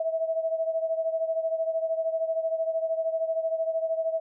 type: beating tone pair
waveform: sine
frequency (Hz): 647 / 660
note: E5 / E5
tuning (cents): -32 / +2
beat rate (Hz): 13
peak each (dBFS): -26 / -31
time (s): 0-4.2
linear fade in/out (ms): 5
effects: none